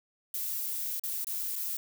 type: noise with dropouts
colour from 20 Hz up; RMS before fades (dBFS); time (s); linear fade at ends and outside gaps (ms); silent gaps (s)
violet; -34; 0.34-1.77; 2; 0.996-1.036 / 1.245-1.269 / 1.556-1.561
effects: none